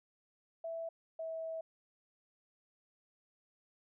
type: tone pair in turn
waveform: sine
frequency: 660 / 649 Hz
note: E5 / E5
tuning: +2 / -27 cents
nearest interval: unison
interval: 29 cents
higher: first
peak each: -38 / -38 dBFS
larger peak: neither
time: 0.64-0.89 / 1.19-1.61 s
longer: second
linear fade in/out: 5 ms
effects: none